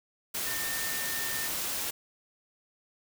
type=tone in noise; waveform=sine; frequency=1811 Hz; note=A6; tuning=49 cents sharp; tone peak=-37 dBFS; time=0.46-1.48 s; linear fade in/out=10 ms; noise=white; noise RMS=-33 dBFS; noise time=0.34-1.91 s; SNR=-7 dB; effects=none